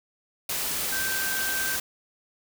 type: tone in noise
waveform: sine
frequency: 1558 Hz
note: G6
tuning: 11 cents flat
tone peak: -29 dBFS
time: 0.92-1.76 s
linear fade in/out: 5 ms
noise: white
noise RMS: -29 dBFS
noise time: 0.49-1.8 s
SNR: -3 dB
effects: none